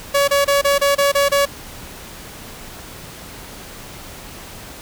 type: tone bursts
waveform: sawtooth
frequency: 564 Hz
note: C#5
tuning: 30 cents sharp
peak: -9 dBFS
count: 8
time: 0.14-1.456 s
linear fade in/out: 10 ms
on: 140 ms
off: 28 ms
effects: pink hiss -36 dBFS RMS until 4.81 s